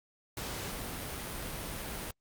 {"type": "noise", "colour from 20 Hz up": "pink", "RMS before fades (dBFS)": -39, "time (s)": [0.37, 2.11], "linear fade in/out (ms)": 2, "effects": ["Opus 48 kbps"]}